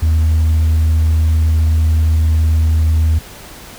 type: tone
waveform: sine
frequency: 79.5 Hz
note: D#2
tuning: 38 cents sharp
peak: -7 dBFS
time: 0.02-3.19 s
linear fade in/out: 10 ms
effects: tanh soft clip ceiling -8 dBFS + pink hiss -35 dBFS RMS until 3.78 s